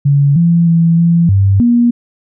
sine tone with pitch steps, 141.7 / 169.6 / 166.7 / 169.3 / 98 / 238.6 Hz, C#3 / E3 / E3 / E3 / G2 / A#3, +38 / +50 / +20 / +46 / 0 / +41 cents, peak -6 dBFS, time 0.05-1.91 s, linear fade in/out 10 ms, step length 310 ms, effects none

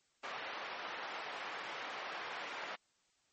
pink band-pass noise, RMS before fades -44 dBFS, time 0.23-2.76 s, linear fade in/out 10 ms, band 730 to 2500 Hz, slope 12 dB/octave, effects white hiss -75 dBFS RMS until 3.32 s + MP3 32 kbps

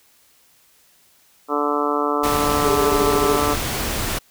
harmonic tone, 146.2 Hz, D3, 7 cents flat, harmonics 2 / 3 / 4 / 5 / 6 / 7 / 8 / 9, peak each -25 / -24 / -28 / -29 / -29 / -27 / -25 / -26 dBFS, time 1.48-3.57 s, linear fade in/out 50 ms
pink noise, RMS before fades -24 dBFS, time 2.23-4.19 s, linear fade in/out 10 ms
sine tone with vibrato, 415.3 Hz, G#4, in tune, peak -19 dBFS, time 2.64-3.38 s, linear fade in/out 20 ms, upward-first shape sine, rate 9.4 Hz, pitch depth 57 cents each way
effects white hiss -56 dBFS RMS until 4.3 s

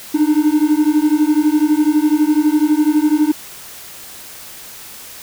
triangle beating tone pair, 297.2 / 309.2 Hz, D4 / D#4, +21 / -11 cents, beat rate 12 Hz, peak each -12 dBFS, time 0.14-3.32 s, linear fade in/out 10 ms, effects white hiss -35 dBFS RMS until 5.22 s

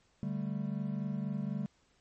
triangle chord, D suspended fourth, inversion none, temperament equal, 146.83 / 196 / 220 Hz, D3 / G3 / A3, 0 / 0 / 0 cents, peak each -36 / -34 / -37 dBFS, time 0.23-1.66 s, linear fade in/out 0 ms, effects pink hiss -70 dBFS RMS until 2 s + MP3 32 kbps

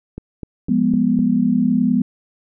click train, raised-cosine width 3 ms, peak -16 dBFS, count 5, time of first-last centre 0.18-1.19 s, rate 3.96 Hz
sine chord, F diminished, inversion none, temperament equal with one note detuned, 176.64 / 207.7 / 246.9 Hz, F3 / Ab3 / Cb4, +20 / 0 / 0 cents, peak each -21 / -18 / -16 dBFS, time 0.69-2.02 s, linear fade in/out 5 ms
effects none

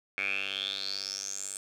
10% pulse tone with band-pass filter sweep, 98 Hz, G2, in tune, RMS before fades -35 dBFS, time 0.18-1.57 s, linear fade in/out 0 ms, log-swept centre 2200 to 8300 Hz, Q 9.3, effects none

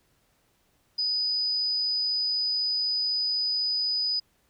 sine tone, 4978 Hz, D#8, in tune, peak -24 dBFS, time 0.98-4.2 s, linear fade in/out 10 ms, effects pink hiss -68 dBFS RMS until 4.49 s

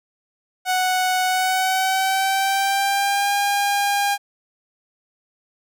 sawtooth tone with pitch glide, 740 to 807 Hz, F#5 to G#5, 0 to -50 cents, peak -14 dBFS, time 0.65-4.18 s, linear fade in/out 50 ms, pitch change +150 cents, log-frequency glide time 1.26-3.33 s, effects none

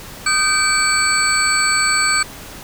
sine tone cluster, 1235 / 1543 / 2310 / 4479 / 7950 Hz, D#6 / G6 / D7 / C#8 / B8, -13 / -28 / -29 / +17 / +10 cents, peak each -20 dBFS, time 0.26-2.23 s, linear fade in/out 5 ms, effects pink hiss -35 dBFS RMS until 2.63 s

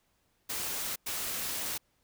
white noise bursts at uneven times, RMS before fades -35 dBFS, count 2, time 0.49-0.96 / 1.06-1.78 s, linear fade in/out 10 ms, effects pink hiss -73 dBFS RMS until 2.03 s

